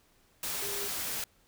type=tone in noise; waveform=sine; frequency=403.6 Hz; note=G#4; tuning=49 cents flat; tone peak=-40 dBFS; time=0.62-0.88 s; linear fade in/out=2 ms; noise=white; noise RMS=-35 dBFS; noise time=0.43-1.24 s; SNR=-8 dB; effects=pink hiss -66 dBFS RMS until 1.47 s